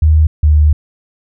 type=tone pair in turn; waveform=sine; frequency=77.78 / 75.52 Hz; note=D#2 / D2; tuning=0 / +49 cents; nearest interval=minor second; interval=51 cents; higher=first; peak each=-5 dBFS; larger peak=neither; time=0.02-0.27 / 0.43-0.73 s; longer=second; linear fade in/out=5 ms; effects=none